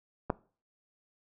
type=clicks; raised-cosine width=1 ms; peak=-29 / -13 dBFS; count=2; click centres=0.297 / 0.302 s; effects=noise-tail reverb RT60 0.4 s tail -21 dB re dry